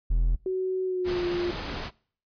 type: tone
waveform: triangle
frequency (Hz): 41.66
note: E1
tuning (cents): +19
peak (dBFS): -18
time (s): 0.1-0.36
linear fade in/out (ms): 10
type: tone with pitch glide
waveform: sine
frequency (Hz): 373.8 to 350.8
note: F#4 to F4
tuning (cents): +18 to +8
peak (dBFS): -25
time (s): 0.46-1.51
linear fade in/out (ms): 2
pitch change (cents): -110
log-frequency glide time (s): 0.85-1.26
type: noise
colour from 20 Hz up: pink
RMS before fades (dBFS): -34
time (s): 1.04-1.91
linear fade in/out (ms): 50
effects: noise-tail reverb RT60 0.5 s tail -24 dB re dry + resampled to 11025 Hz